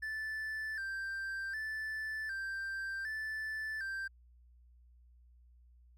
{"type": "tone with vibrato", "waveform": "triangle", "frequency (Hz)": 1661.2, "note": "G#6", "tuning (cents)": 0, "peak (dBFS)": -35, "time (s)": [0.02, 4.08], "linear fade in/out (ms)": 10, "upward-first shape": "square", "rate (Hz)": 0.66, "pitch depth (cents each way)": 93, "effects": ["added 60 Hz sine -59 dBFS peak until 5.97 s"]}